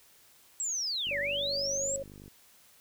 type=linear two-way sweep; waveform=sine; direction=down then up; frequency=7790 to 1700 to 7790 Hz; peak=-30 dBFS; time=0.6-1.96 s; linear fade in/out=0 ms; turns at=1.19 s
type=click train; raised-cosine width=3 ms; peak=-37 dBFS; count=61; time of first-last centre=1.07-2.28 s; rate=49.6 Hz
type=tone with pitch glide; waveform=sine; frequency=569 to 548 Hz; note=C#5 to C#5; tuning=+45 to -20 cents; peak=-34 dBFS; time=1.11-2.03 s; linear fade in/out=5 ms; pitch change=-65 cents; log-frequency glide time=1.34-1.84 s
effects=white hiss -60 dBFS RMS until 2.8 s